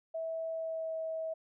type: tone with pitch glide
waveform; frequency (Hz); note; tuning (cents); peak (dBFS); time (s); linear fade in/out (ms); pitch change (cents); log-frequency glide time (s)
sine; 651 to 644.3; E5 to E5; -22 to -40; -34; 0.14-1.34; 10; -18; 0.5-0.96
effects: none